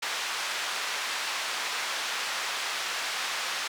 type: band-pass noise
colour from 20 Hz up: pink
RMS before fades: -32 dBFS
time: 0.02-3.68 s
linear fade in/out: 10 ms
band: 1100 to 5800 Hz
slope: 12 dB/octave
effects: none